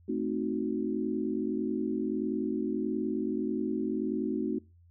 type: chord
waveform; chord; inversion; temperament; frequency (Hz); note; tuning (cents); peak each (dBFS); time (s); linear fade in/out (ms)
sine; A diminished seventh; none; equal; 220 / 261.6 / 311.1 / 370; A3 / C4 / Eb4 / Gb4; 0 / 0 / 0 / 0; -34; 0.08-4.59; 10
effects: noise-tail reverb RT60 0.3 s tail -25 dB re dry + added 86 Hz sine -56 dBFS peak until 4.9 s